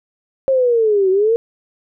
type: linear two-way sweep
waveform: sine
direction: down then up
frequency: 542 to 370 to 471 Hz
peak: -11 dBFS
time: 0.48-1.36 s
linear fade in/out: 0 ms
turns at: 1.1 s
effects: none